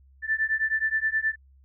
sine beating tone pair, 1760 / 1769.5 Hz, A6 / A6, 0 / +9 cents, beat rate 9.5 Hz, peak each -26 dBFS, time 0.22-1.36 s, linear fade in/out 50 ms, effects added 67 Hz sine -53 dBFS peak until 1.64 s

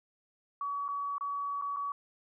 sine tone with dropouts, 1134 Hz, C#6, 39 cents sharp, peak -32 dBFS, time 0.61-1.92 s, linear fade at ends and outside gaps 2 ms, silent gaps 0.881-0.887 / 1.182-1.209 / 1.614-1.621 / 1.763-1.768 s, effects none

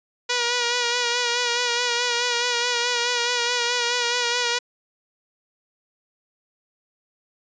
5% pulse tone with vibrato, 482.2 Hz, B4, 41 cents flat, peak -9 dBFS, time 0.29-4.59 s, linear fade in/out 10 ms, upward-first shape sine, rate 4.7 Hz, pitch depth 36 cents each way, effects resampled to 16000 Hz

